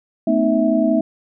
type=tone cluster; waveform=sine; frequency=222.6 / 253.5 / 309.3 / 653 Hz; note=A3 / B3 / D#4 / E5; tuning=+20 / +45 / -10 / -17 cents; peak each=-19 dBFS; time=0.27-1.01 s; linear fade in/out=5 ms; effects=none